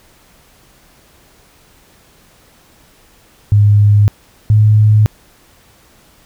sine tone pair in turn, 103.3 / 106.76 Hz, G#2 / G#2, -9 / +48 cents, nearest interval minor second, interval 57 cents, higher second, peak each -5 dBFS, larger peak neither, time 3.52-4.08 / 4.5-5.06 s, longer neither, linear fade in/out 0 ms, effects pink hiss -48 dBFS RMS until 6.25 s

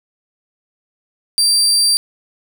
30% pulse tone, 4699 Hz, D8, in tune, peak -8 dBFS, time 1.38-1.97 s, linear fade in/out 0 ms, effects 7-bit

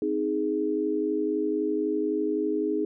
sine chord, Ab major, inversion first, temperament just, 259.6 / 311.5 / 415.3 Hz, C4 / Eb4 / Ab4, -13 / +2 / 0 cents, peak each -33 / -27 / -27 dBFS, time 0.02-2.85 s, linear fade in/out 2 ms, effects none

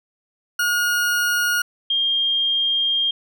40% pulse / sine tone pair in turn, 1436 / 3213 Hz, F6 / G7, +48 / +42 cents, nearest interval octave + major second, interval 1394 cents, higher second, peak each -17 dBFS, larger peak neither, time 0.59-1.62 / 1.9-3.11 s, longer second, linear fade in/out 5 ms, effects none

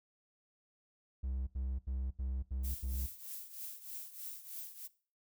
triangle tone bursts, 65 Hz, C2, 11 cents flat, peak -33 dBFS, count 6, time 1.23-3.065 s, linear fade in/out 10 ms, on 240 ms, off 79 ms
violet noise with tremolo, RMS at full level -43 dBFS, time 2.63-4.88 s, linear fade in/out 20 ms, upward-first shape triangle, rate 3.2 Hz, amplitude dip 80%
effects noise-tail reverb RT60 0.4 s tail -19 dB re dry

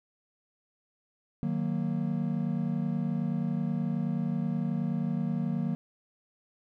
triangle chord, D# minor, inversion none, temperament equal with one note detuned, 154.31 / 185 / 233.1 Hz, D#3 / F#3 / A#3, -14 / 0 / 0 cents, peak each -30 dBFS, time 1.43-5.75 s, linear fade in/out 0 ms, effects none

